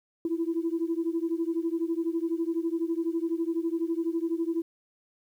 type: beating tone pair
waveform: sine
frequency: 327.3 / 339.3 Hz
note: E4 / F4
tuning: -12 / -50 cents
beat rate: 12 Hz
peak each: -28 / -29 dBFS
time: 0.25-4.62 s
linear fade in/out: 2 ms
effects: tanh soft clip ceiling -19 dBFS + 10-bit